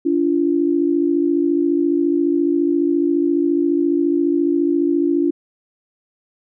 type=tone pair together; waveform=sine; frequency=288.1 / 342.6 Hz; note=D4 / F4; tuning=-33 / -33 cents; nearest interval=minor third; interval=300 cents; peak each=-17 dBFS; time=0.05-5.31 s; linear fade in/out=10 ms; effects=none